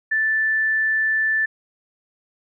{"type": "tone", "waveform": "sine", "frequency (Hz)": 1760, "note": "A6", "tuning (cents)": 0, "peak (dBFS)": -17, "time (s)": [0.11, 1.46], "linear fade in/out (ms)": 10, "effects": []}